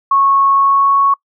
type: tone with pitch glide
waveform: sine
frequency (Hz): 1100 to 1108.3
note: C#6 to C#6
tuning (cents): -14 to -1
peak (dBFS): -8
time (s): 0.11-1.14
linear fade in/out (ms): 5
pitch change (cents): +13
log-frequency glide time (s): 0.5-0.94
effects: noise-tail reverb RT60 0.1 s tail -25 dB re dry